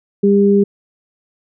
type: tone pair together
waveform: sine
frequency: 200.2 / 401.3 Hz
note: G3 / G4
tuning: +37 / +41 cents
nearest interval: octave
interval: 1204 cents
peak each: -11 dBFS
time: 0.23-0.64 s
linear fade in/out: 10 ms
effects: none